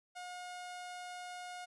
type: tone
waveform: sawtooth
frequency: 719 Hz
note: F#5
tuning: 50 cents flat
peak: -40 dBFS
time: 0.15-1.66 s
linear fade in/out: 20 ms
effects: resampled to 24000 Hz